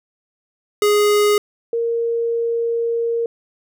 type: tone pair in turn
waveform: square / sine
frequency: 415.3 / 464.8 Hz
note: G#4 / A#4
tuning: 0 / -5 cents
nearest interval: major second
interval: 195 cents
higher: second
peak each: -13 / -17 dBFS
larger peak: first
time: 0.82-1.38 / 1.73-3.26 s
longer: second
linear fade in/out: 2 ms
effects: none